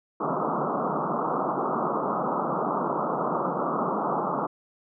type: band-pass noise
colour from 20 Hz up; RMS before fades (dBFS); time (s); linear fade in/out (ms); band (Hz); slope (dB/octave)
white; -27; 0.2-4.47; 10; 140 to 1300; 96
effects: none